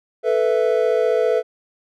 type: chord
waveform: triangle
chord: A suspended second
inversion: none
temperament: just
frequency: 440 / 495 / 660 Hz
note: A4 / B4 / E5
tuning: 0 / +4 / +2 cents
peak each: -17 / -17 / -20 dBFS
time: 0.23-1.43 s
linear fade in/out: 50 ms
effects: none